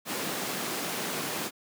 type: high-pass noise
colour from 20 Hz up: pink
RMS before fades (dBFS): -33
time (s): 0.05-1.51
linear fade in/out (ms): 50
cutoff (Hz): 170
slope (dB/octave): 24
effects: none